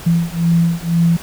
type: beating tone pair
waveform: sine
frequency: 167.5 / 169.5 Hz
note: E3 / E3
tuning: +28 / +49 cents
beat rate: 2 Hz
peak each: -15 dBFS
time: 0.06-1.17 s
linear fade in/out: 10 ms
effects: pink hiss -34 dBFS RMS until 1.22 s